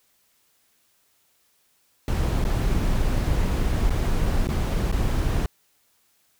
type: noise with dropouts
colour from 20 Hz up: brown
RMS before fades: -22 dBFS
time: 2.08-5.46 s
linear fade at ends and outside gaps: 1 ms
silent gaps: 2.441-2.45 / 3.896-3.904 / 4.472-4.488 / 4.916-4.925 s
effects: white hiss -65 dBFS RMS until 6.39 s